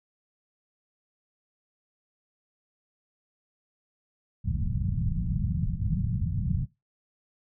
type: low-pass noise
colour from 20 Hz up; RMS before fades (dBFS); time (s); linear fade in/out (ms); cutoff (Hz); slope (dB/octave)
white; -28; 4.44-6.66; 20; 180; 48
effects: noise-tail reverb RT60 0.2 s tail -18 dB re dry